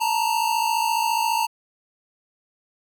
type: tone pair together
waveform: square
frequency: 886.4 / 941 Hz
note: A5 / A#5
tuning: +13 / +16 cents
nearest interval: minor second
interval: 103 cents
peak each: -23 / -24 dBFS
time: 0-1.47 s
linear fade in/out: 20 ms
effects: none